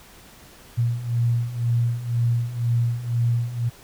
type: beating tone pair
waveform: sine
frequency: 117.1 / 119.1 Hz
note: A#2 / A#2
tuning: +8 / +38 cents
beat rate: 2 Hz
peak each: -25 / -21 dBFS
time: 0.77-3.7 s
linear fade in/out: 20 ms
effects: pink hiss -48 dBFS RMS until 3.83 s